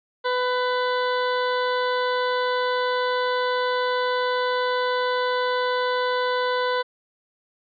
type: tone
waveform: 20% pulse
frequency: 499.3 Hz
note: B4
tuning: 19 cents sharp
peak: -16 dBFS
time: 0.24-6.83 s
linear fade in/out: 20 ms
effects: resampled to 11025 Hz